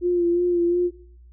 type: tone with vibrato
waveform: sine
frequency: 349.2 Hz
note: F4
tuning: in tune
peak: -17 dBFS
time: 0.01-0.91 s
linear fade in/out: 50 ms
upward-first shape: sine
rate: 2.8 Hz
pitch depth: 30 cents each way
effects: noise-tail reverb RT60 0.6 s tail -17 dB re dry + added 60 Hz sine -45 dBFS peak until 1.32 s